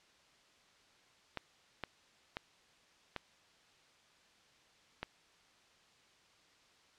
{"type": "clicks", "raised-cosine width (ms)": 0.3, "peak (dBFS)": -22, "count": 5, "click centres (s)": [1.373, 1.837, 2.369, 3.163, 5.03], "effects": ["white hiss -66 dBFS RMS until 6.98 s", "low-pass 5000 Hz 12 dB/octave"]}